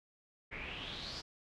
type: noise with low-pass filter sweep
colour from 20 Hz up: pink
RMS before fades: -44 dBFS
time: 0.51-1.22 s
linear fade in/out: 20 ms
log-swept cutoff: 2100 to 5100 Hz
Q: 6.4
effects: none